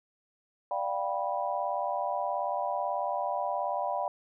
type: chord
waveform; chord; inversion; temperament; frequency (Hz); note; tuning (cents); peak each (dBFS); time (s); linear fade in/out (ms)
sine; G dominant seventh; second; just; 588 / 705.6 / 784 / 980; D5 / F5 / G5 / B5; +2 / +18 / 0 / -14; -34; 0.71-4.08; 2
effects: none